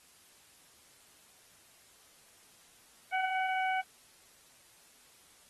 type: harmonic tone with a mistuned harmonic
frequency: 753 Hz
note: F#5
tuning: 30 cents sharp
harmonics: 1 / 2 / 3 / 4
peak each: -30 / -36 / -37 / -46 dBFS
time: 3.12-3.82 s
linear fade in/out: 20 ms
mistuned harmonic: 4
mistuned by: -40 cents
effects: white hiss -61 dBFS RMS until 5.49 s + AAC 32 kbps